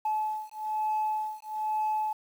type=beating tone pair; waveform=sine; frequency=860 / 861.1 Hz; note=A5 / A5; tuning=-40 / -38 cents; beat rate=1.1 Hz; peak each=-30 dBFS; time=0.05-2.13 s; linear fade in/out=5 ms; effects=tanh soft clip ceiling -22 dBFS + 9-bit